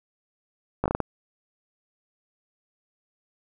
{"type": "slowing click train", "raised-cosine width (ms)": 1, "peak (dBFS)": -9, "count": 6, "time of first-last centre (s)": [0.84, 1.003], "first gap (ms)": 17, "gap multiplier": 1.33, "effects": []}